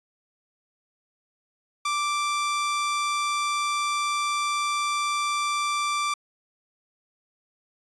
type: tone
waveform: sawtooth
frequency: 1174 Hz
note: D6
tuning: 1 cent flat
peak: -20 dBFS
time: 1.85-6.14 s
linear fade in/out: 5 ms
effects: resampled to 22050 Hz